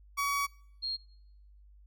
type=tone pair in turn; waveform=30% pulse / sine; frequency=1131 / 4244 Hz; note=C#6 / C8; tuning=+34 / +24 cents; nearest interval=octave + major seventh; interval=2290 cents; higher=second; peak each=-26 / -32 dBFS; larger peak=first; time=0.17-0.47 / 0.82-0.97 s; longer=first; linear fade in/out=20 ms; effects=noise-tail reverb RT60 0.8 s tail -25 dB re dry + added 50 Hz sine -54 dBFS peak until 1.86 s

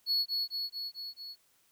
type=tone with echo; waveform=triangle; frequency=4379 Hz; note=C#8; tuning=22 cents flat; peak=-25 dBFS; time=0.06-0.26 s; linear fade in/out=50 ms; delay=220 ms; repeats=5; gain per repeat=-3 dB; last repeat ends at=1.36 s; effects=white hiss -69 dBFS RMS until 1.71 s

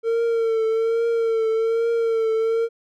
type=tone with vibrato; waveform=triangle; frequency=453.9 Hz; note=A#4; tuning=46 cents flat; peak=-16 dBFS; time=0.03-2.69 s; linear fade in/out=50 ms; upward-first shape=triangle; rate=1.2 Hz; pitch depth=44 cents each way; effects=none

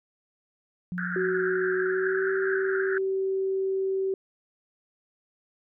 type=tone with exponential decay; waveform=sine; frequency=178.9 Hz; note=F3; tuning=42 cents sharp; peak=-29 dBFS; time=0.92-3.13 s; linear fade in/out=0 ms; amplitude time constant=480 ms
type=band-pass noise; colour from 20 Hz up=white; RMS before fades=-32 dBFS; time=0.98-2.98 s; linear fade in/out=0 ms; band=1400 to 1700 Hz; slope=96 dB/octave
type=tone with pitch glide; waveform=sine; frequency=372.3 to 384.1 Hz; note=F#4 to G4; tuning=+11 to -35 cents; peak=-24 dBFS; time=1.16-4.14 s; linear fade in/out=2 ms; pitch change=+54 cents; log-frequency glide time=1.82-2.28 s
effects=none

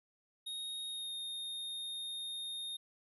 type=tone with pitch glide; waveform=square; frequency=3735 to 3688 Hz; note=A#7 to A#7; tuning=+3 to -19 cents; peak=-40 dBFS; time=0.46-2.77 s; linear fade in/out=10 ms; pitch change=-22 cents; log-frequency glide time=0.88-1.14 s; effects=none

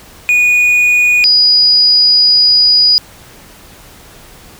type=tone pair in turn; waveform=triangle / sine; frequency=2460 / 4920 Hz; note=D#7 / D#8; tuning=-20 / -20 cents; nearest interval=octave; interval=1200 cents; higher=second; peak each=-5 dBFS; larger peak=neither; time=0.29-1.24 / 1.24-2.98 s; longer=second; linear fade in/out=0 ms; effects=pink hiss -38 dBFS RMS until 4.59 s

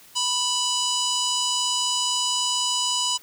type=harmonic tone with a mistuned harmonic; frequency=987.8 Hz; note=B5; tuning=in tune; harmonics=1 / 3 / 4 / 5 / 6 / 7 / 8 / 9; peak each=-29 / -26 / -33 / -28 / -35 / -29 / -34 / -35 dBFS; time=0.15-3.18 s; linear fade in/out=20 ms; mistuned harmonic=5; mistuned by=+15 cents; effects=white hiss -50 dBFS RMS until 3.22 s

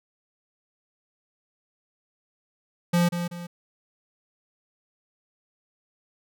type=tone with echo; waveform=square; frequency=173.7 Hz; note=F3; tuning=9 cents flat; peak=-19 dBFS; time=2.93-3.09 s; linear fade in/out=10 ms; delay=190 ms; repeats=2; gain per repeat=-8 dB; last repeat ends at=3.47 s; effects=none

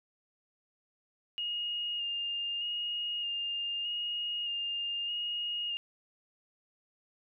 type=tone with vibrato; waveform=sine; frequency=2839 Hz; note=F7; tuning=28 cents sharp; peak=-32 dBFS; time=1.38-5.77 s; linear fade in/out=0 ms; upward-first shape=square; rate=0.81 Hz; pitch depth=17 cents each way; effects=none

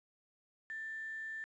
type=tone with quantisation; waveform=sine; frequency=1775 Hz; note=A6; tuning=15 cents sharp; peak=-40 dBFS; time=0.7-1.44 s; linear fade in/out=0 ms; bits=10; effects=resampled to 16000 Hz

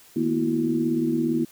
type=tone cluster; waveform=sine; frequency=156.8 / 224.2 / 242.5 / 328.8 / 365.8 Hz; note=D#3 / A3 / B3 / E4 / F#4; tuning=+14 / +33 / -31 / -4 / -20 cents; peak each=-32 / -33 / -24 / -24 / -32 dBFS; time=0.16-1.45 s; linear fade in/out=5 ms; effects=white hiss -52 dBFS RMS until 1.51 s

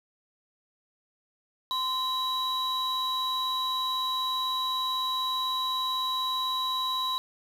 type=tone pair together; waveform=triangle; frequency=1034 / 3907 Hz; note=C6 / B7; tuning=-21 / -19 cents; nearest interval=octave + major seventh; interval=2302 cents; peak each=-27 dBFS; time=1.71-7.18 s; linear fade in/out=0 ms; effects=tanh soft clip ceiling -20 dBFS + 9-bit

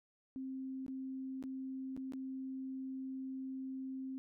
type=tone with dropouts; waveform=sine; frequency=263.8 Hz; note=C4; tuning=14 cents sharp; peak=-40 dBFS; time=0.36-4.18 s; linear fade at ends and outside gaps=0 ms; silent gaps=0.864-0.881 / 1.426-1.438 / 1.965-1.975 / 2.122-2.135 s; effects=none

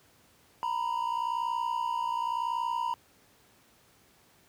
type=tone pair together; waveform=triangle; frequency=932.3 / 993.2 Hz; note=A#5 / B5; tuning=0 / +9 cents; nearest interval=minor second; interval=109 cents; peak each=-29 / -30 dBFS; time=0.63-2.94 s; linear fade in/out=0 ms; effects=pink hiss -62 dBFS RMS until 4.48 s + high-pass 80 Hz 12 dB/octave

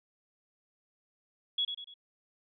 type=tone with echo; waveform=sine; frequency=3356 Hz; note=G#7; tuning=17 cents sharp; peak=-27 dBFS; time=1.58-1.65 s; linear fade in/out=5 ms; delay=97 ms; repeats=3; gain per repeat=-7 dB; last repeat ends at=1.941 s; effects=none

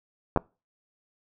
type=clicks; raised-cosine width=1 ms; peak=-8 dBFS; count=2; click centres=0.362 / 0.374 s; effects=noise-tail reverb RT60 0.3 s tail -25 dB re dry

